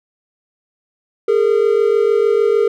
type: tone pair together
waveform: triangle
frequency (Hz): 410 / 456.6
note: G#4 / A#4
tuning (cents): -22 / -36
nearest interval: major second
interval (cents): 186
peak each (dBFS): -12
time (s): 1.28-2.68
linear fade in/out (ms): 5
effects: none